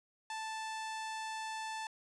sawtooth tone, 880 Hz, A5, in tune, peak -35 dBFS, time 0.3-1.87 s, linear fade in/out 2 ms, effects resampled to 22050 Hz + 11-bit

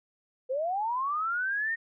sine linear sweep, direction up, 493.9 to 1864.7 Hz, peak -27 dBFS, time 0.49-1.76 s, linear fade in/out 20 ms, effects none

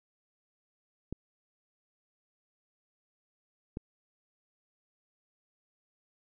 clicks, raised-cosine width 3 ms, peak -23 dBFS, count 2, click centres 1.126 / 3.771 s, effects none

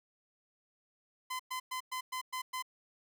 sawtooth tone bursts, 1023 Hz, C6, 39 cents flat, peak -32 dBFS, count 7, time 1.3-2.625 s, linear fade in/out 10 ms, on 95 ms, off 110 ms, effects none

